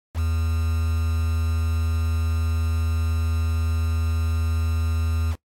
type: tone with quantisation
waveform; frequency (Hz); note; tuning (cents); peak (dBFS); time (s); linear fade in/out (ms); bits
triangle; 81.3; E2; -23; -18; 0.14-5.36; 50; 6
effects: noise-tail reverb RT60 0.1 s tail -19 dB re dry + MP3 64 kbps